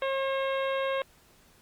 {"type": "harmonic tone", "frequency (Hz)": 539, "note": "C#5", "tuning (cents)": -49, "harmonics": [1, 2, 3, 4, 5, 6, 7], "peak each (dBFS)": [-28, -34, -38, -40, -42, -44, -45], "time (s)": [0.02, 1.02], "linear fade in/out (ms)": 2, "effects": ["pink hiss -60 dBFS RMS until 1.61 s", "Opus 48 kbps"]}